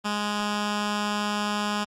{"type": "tone with notch filter", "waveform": "10% pulse", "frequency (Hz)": 207.7, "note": "G#3", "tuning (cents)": 0, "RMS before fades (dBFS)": -27, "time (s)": [0.04, 1.85], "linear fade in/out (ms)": 20, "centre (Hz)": 490, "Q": 0.82, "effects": ["low-pass 7000 Hz 12 dB/octave", "Opus 32 kbps"]}